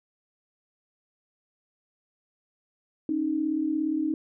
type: tone pair together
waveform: sine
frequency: 273.9 / 311.1 Hz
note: C#4 / D#4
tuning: -21 / 0 cents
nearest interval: major second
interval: 221 cents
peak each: -30 / -25 dBFS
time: 3.09-4.14 s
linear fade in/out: 2 ms
effects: none